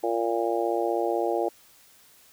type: harmonic tone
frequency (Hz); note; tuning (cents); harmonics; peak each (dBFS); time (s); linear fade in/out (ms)
115.8; A#2; -11; 3 / 4 / 5 / 6 / 7; -28 / -29 / -30 / -31 / -31; 0.03-1.49; 10
effects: white hiss -56 dBFS RMS until 2.32 s